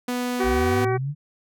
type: tone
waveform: sawtooth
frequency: 246.9 Hz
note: B3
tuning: in tune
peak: -20 dBFS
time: 0.08-0.85 s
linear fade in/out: 5 ms
type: harmonic tone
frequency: 380.1 Hz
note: F#4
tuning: 47 cents sharp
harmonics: 1 / 2 / 3 / 4 / 5 / 6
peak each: -22 / -28 / -32 / -34 / -36 / -38 dBFS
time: 0.39-0.98 s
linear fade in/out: 20 ms
type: linear sweep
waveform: sine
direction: up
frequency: 52.3 to 150.7 Hz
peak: -24 dBFS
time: 0.43-1.15 s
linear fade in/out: 50 ms
effects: none